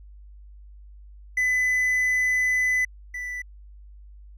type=tone pair in turn; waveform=triangle; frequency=2005 / 1980.8 Hz; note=B6 / B6; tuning=+26 / +5 cents; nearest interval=unison; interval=21 cents; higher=first; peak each=-18 / -28 dBFS; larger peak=first; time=1.37-2.85 / 3.14-3.42 s; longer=first; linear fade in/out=5 ms; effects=added 50 Hz sine -43 dBFS peak until 4.37 s